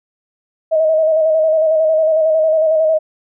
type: tone with vibrato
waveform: sine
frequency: 633 Hz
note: D#5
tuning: 30 cents sharp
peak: -10 dBFS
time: 0.71-2.99 s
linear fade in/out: 20 ms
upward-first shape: square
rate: 11 Hz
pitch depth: 31 cents each way
effects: none